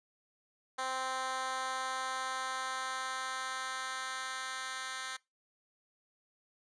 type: tone with high-pass filter sweep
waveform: 10% pulse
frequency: 260.8 Hz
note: C4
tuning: 5 cents flat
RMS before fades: -38 dBFS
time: 0.78-5.17 s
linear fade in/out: 10 ms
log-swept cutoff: 750 to 1800 Hz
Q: 1.1
effects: noise-tail reverb RT60 0.2 s tail -21 dB re dry + resampled to 22050 Hz